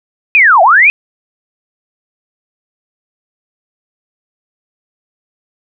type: linear two-way sweep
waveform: sine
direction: down then up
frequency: 2565 to 635 to 2565 Hz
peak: -3 dBFS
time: 0.35-0.9 s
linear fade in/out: 0 ms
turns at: 0.62 s
effects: none